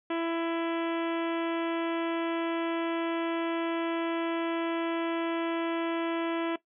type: harmonic tone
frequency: 332.9 Hz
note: E4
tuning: 17 cents sharp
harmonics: 1 / 2 / 3 / 4 / 5 / 6 / 7 / 8 / 9 / 10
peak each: -29 / -35 / -39 / -41 / -43 / -45 / -46 / -47 / -48 / -49 dBFS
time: 0.1-6.56 s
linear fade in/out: 5 ms
effects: noise-tail reverb RT60 0.1 s tail -17 dB re dry